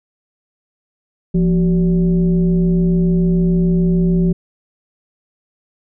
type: tone with frequency modulation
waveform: sine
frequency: 173.6 Hz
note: F3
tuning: 10 cents flat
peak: -11 dBFS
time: 1.34-4.33 s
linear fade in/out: 10 ms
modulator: 207 Hz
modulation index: 0.63
effects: none